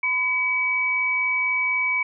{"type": "tone pair together", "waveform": "sine", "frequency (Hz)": [1013.8, 2276], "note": ["B5", "C#7"], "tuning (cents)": [45, 45], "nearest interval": "octave + major second", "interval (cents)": 1400, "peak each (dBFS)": [-30, -20], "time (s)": [0.03, 2.03], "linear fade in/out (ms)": 5, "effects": []}